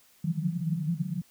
white band-pass noise, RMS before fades -30 dBFS, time 0.24-1.22 s, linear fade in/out 5 ms, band 150 to 180 Hz, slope 96 dB/octave, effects white hiss -61 dBFS RMS until 1.3 s

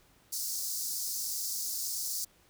pink high-pass noise, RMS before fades -35 dBFS, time 0.32-2.25 s, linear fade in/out 10 ms, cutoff 4700 Hz, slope 48 dB/octave, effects pink hiss -64 dBFS RMS until 2.49 s

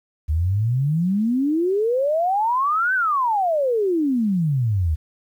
sine exponential two-way sweep, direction up then down, 73.42 to 1568 to 73.42 Hz, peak -17 dBFS, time 0.28-4.96 s, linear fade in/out 20 ms, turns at 2.94 s, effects 9-bit

